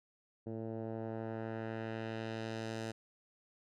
10% pulse tone with low-pass filter sweep, 112 Hz, A2, 31 cents sharp, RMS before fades -41 dBFS, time 0.46-2.92 s, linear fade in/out 10 ms, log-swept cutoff 430 to 7900 Hz, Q 0.95, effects none

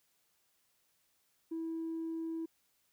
triangle tone with tanh clipping, 326.6 Hz, E4, 16 cents flat, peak -36 dBFS, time 1.51-2.46 s, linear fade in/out 10 ms, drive 5 dB, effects white hiss -75 dBFS RMS until 2.92 s

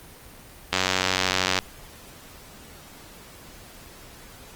click train, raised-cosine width 0.2 ms, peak -3 dBFS, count 81, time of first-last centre 0.73-1.588 s, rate 93.2 Hz, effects pink hiss -46 dBFS RMS until 4.55 s + Opus 24 kbps

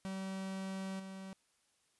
45% pulse tone with level steps, 191.5 Hz, G3, 40 cents flat, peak -39 / -45 dBFS, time 0.05-1.33 s, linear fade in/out 0 ms, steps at 0.99 s, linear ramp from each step 10 ms, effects white hiss -75 dBFS RMS until 1.99 s + resampled to 24000 Hz

